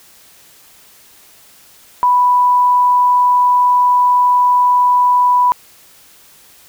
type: tone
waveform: sine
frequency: 987.8 Hz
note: B5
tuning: in tune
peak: -8 dBFS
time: 2.03-5.52 s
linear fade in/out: 0 ms
effects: white hiss -45 dBFS RMS until 6.68 s